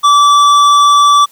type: tone with hard clipping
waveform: sine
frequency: 1158 Hz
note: D6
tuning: 25 cents flat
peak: -6 dBFS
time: 0.03-1.26 s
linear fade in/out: 20 ms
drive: 11 dB
effects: white hiss -46 dBFS RMS until 1.31 s